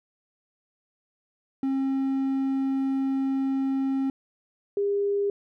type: tone pair in turn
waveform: triangle / sine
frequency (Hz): 268.9 / 403.4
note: C4 / G4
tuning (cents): +47 / +50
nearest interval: perfect fifth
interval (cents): 703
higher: second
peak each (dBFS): -21 / -22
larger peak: first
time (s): 1.63-4.1 / 4.77-5.3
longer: first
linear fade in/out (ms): 2
effects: none